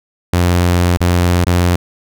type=tone with dropouts; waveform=sawtooth; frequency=88.1 Hz; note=F2; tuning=16 cents sharp; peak=-6 dBFS; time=0.33-1.76 s; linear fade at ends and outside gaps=5 ms; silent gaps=0.972-1.005 / 1.447-1.467 s; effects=none